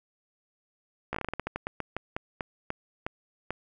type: slowing click train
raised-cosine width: 0.5 ms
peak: -16 dBFS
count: 19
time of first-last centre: 1.13-3.506 s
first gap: 15 ms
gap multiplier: 1.22
effects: none